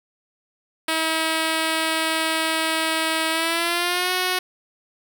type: tone with pitch glide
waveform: 5% pulse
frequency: 321 to 366.6 Hz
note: E4 to F#4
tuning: -46 to -16 cents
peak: -9 dBFS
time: 0.88-4.39 s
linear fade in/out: 5 ms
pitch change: +230 cents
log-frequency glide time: 3.3-4.12 s
effects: none

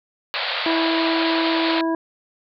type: band-pass noise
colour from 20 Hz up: white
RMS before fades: -25 dBFS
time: 0.34-1.81 s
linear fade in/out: 0 ms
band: 490 to 4500 Hz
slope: 96 dB/octave
type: harmonic tone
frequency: 327.9 Hz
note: E4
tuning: 9 cents flat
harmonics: 1 / 2 / 3 / 5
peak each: -20 / -27 / -27 / -35 dBFS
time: 0.66-1.95 s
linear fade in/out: 2 ms
effects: none

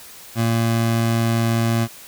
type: tone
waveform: 25% pulse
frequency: 114.8 Hz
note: A#2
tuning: 26 cents flat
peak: -13 dBFS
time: 0.35-1.88 s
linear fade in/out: 50 ms
effects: white hiss -41 dBFS RMS until 2.07 s

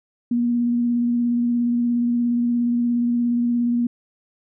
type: tone with vibrato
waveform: sine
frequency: 239.2 Hz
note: A#3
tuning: 45 cents sharp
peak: -17 dBFS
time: 0.31-3.87 s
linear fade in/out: 5 ms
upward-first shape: square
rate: 17 Hz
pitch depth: 13 cents each way
effects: none

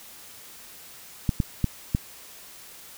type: clicks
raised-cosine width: 5 ms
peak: -9 dBFS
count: 4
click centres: 1.292 / 1.402 / 1.643 / 1.949 s
effects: white hiss -46 dBFS RMS until 2.97 s

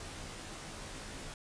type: noise with comb filter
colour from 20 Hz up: pink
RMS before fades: -45 dBFS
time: 0-1.34 s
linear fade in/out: 2 ms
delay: 17 ms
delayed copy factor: -1
effects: resampled to 22050 Hz

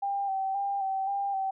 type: tone with vibrato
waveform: sine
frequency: 784 Hz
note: G5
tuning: in tune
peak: -27 dBFS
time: 0.02-1.51 s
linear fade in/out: 10 ms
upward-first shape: square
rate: 1.9 Hz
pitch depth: 29 cents each way
effects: none

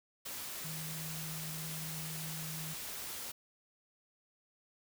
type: tone in noise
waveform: sine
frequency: 158 Hz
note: D#3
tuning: 27 cents sharp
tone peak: -43 dBFS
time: 0.64-2.74 s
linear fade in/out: 10 ms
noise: white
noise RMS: -43 dBFS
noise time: 0.25-3.32 s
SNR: -3 dB
effects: none

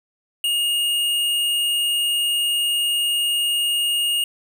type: tone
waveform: square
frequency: 2850 Hz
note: F7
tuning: 34 cents sharp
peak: -19 dBFS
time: 0.44-4.24 s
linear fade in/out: 2 ms
effects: none

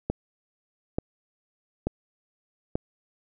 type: click train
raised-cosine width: 2 ms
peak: -12 dBFS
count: 4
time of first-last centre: 0.1-2.755 s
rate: 1.13 Hz
effects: none

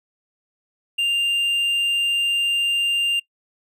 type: tone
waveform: triangle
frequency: 2794 Hz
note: F7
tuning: in tune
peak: -16 dBFS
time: 0.98-3.2 s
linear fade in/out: 10 ms
effects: noise-tail reverb RT60 0.1 s tail -23 dB re dry

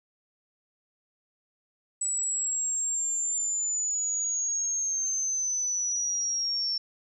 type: linear sweep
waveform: sine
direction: down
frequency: 7902 to 5410 Hz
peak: -26 dBFS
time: 2.01-6.78 s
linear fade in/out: 5 ms
effects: none

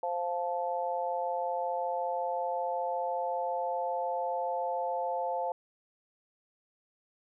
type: chord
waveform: sine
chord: F major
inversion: second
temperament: just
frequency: 523.8 / 698.5 / 873.1 Hz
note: C5 / F5 / A5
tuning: +2 / 0 / -14 cents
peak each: -34 / -34 / -34 dBFS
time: 0.03-5.52 s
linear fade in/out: 2 ms
effects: none

